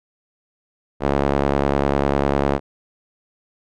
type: tone with band-pass filter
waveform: sawtooth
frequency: 70 Hz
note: C#2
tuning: 18 cents sharp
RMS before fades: -19 dBFS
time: 1-2.6 s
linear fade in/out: 50 ms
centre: 570 Hz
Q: 0.83
effects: none